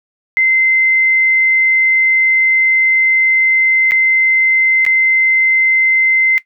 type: tone with dropouts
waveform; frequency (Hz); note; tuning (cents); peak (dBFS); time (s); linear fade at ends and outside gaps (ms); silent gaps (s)
sine; 2071; C7; -18; -9; 0.37-6.38; 0; 3.91-3.919 / 4.851-4.864
effects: noise-tail reverb RT60 0.1 s tail -17 dB re dry